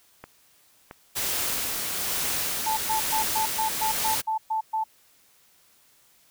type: click train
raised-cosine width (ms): 0.5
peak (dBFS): -24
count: 4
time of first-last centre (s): 0.24-2.253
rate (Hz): 1.49
type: noise with tremolo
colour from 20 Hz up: white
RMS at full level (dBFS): -27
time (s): 1.15-4.22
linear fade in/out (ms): 20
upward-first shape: sine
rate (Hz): 1.1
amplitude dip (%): 30
type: tone bursts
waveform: sine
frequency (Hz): 879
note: A5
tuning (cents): -2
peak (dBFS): -23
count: 10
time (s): 2.66-4.84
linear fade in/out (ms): 10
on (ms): 110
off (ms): 120
effects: white hiss -60 dBFS RMS until 6.3 s